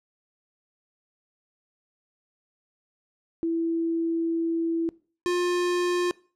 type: tone pair in turn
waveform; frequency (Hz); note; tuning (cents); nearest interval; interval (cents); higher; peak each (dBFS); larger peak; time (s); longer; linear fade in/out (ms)
sine / square; 331.2 / 354.5; E4 / F4; +8 / +26; minor second; 118; second; -23; neither; 3.43-4.89 / 5.26-6.11; first; 0
effects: noise-tail reverb RT60 0.4 s tail -22 dB re dry + low-pass 8000 Hz 12 dB/octave